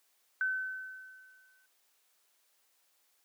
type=tone with exponential decay; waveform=sine; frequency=1524 Hz; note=G6; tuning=49 cents flat; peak=-27 dBFS; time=0.41-1.66 s; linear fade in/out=1 ms; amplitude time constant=270 ms; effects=white hiss -72 dBFS RMS until 3.24 s + high-pass 400 Hz 12 dB/octave